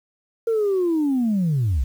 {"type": "linear sweep", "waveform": "sine", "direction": "down", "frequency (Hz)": [464.3, 55.7], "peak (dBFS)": -16, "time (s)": [0.47, 1.84], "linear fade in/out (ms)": 5, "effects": ["tanh soft clip ceiling -15 dBFS", "8-bit"]}